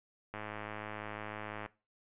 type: click train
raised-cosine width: 0.5 ms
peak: -26 dBFS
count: 141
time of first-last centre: 0.34-1.661 s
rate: 106 Hz
effects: noise-tail reverb RT60 0.3 s tail -19 dB re dry + resampled to 8000 Hz